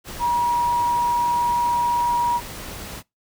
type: tone in noise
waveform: sine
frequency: 957 Hz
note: A#5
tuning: 45 cents sharp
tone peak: -17 dBFS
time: 0.19-2.41 s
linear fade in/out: 50 ms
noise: pink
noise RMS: -35 dBFS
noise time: 0.04-3.03 s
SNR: +15 dB
effects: noise-tail reverb RT60 0.2 s tail -24 dB re dry